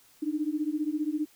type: beating tone pair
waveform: sine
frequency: 296.1 / 311.1 Hz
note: D4 / D#4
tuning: +14 / 0 cents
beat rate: 15 Hz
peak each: -30 dBFS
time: 0.22-1.26 s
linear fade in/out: 10 ms
effects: white hiss -60 dBFS RMS until 1.35 s